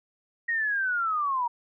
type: linear sweep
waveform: sine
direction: down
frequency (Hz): 1887 to 932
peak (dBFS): -24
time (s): 0.48-1.48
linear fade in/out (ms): 10
effects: none